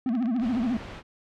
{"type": "tone with vibrato", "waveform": "triangle", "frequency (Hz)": 239.7, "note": "A#3", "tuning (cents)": 48, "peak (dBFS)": -21, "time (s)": [0.06, 0.77], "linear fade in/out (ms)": 2, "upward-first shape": "sine", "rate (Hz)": 14, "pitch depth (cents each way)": 170}
{"type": "clicks", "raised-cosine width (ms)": 0.2, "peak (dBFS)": -25, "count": 7, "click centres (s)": [0.091, 0.152, 0.226, 0.258, 0.364, 0.398, 0.549]}
{"type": "noise", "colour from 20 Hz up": "pink", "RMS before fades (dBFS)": -39, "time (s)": [0.39, 1.03], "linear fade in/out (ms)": 50}
{"effects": ["low-pass 3000 Hz 12 dB/octave"]}